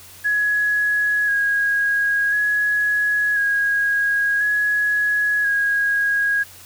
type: tone with vibrato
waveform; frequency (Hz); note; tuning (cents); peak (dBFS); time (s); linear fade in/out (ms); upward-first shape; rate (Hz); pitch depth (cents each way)
sine; 1661.2; G#6; 0; -16; 0.24-6.44; 20; square; 0.48; 18
effects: added 91 Hz sine -51 dBFS peak until 6.65 s + white hiss -43 dBFS RMS until 6.65 s